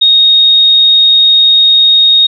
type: tone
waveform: sine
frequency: 3729 Hz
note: A#7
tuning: in tune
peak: -3 dBFS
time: 0.01-2.27 s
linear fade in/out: 10 ms
effects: none